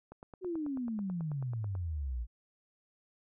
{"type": "click train", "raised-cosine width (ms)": 1, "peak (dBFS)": -34, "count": 16, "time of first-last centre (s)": [0.12, 1.752], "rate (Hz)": 9.19}
{"type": "exponential sweep", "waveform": "sine", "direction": "down", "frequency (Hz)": [379.7, 55], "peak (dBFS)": -33, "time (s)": [0.41, 2.27], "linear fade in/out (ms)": 50}
{"effects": []}